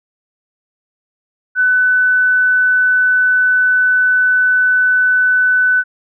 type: tone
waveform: sine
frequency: 1500 Hz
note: F#6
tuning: 23 cents sharp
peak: -9 dBFS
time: 1.55-5.84 s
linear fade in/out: 50 ms
effects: none